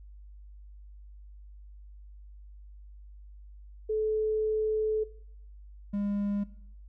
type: tone pair in turn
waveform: sine / triangle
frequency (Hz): 433.2 / 202.8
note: A4 / G#3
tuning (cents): -27 / -41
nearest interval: octave + minor second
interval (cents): 1314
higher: first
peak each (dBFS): -26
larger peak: neither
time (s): 3.89-5.04 / 5.93-6.44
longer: first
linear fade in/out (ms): 10
effects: noise-tail reverb RT60 0.7 s tail -19 dB re dry + added 50 Hz sine -46 dBFS peak until 6.88 s